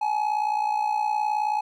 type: tone with amplitude modulation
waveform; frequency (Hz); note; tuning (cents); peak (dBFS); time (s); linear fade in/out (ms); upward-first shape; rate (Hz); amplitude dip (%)
triangle; 847; G#5; +34; -17; 0.01-1.61; 10; sine; 59.1; 70
effects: none